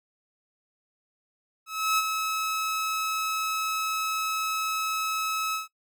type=tone with ADSR envelope; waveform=sawtooth; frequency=1292 Hz; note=E6; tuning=35 cents flat; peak=-17 dBFS; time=1.66-5.68 s; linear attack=320 ms; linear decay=35 ms; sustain=-6 dB; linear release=140 ms; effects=noise-tail reverb RT60 0.1 s tail -20 dB re dry